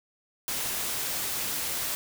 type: noise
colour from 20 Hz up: white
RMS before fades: -31 dBFS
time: 0.48-1.95 s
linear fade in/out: 0 ms
effects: none